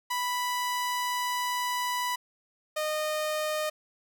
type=tone pair in turn; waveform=sawtooth; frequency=987.8 / 613.9 Hz; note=B5 / D#5; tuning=0 / -23 cents; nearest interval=minor sixth; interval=823 cents; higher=first; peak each=-24 / -24 dBFS; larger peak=neither; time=0.1-2.16 / 2.76-3.7 s; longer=first; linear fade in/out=10 ms; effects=none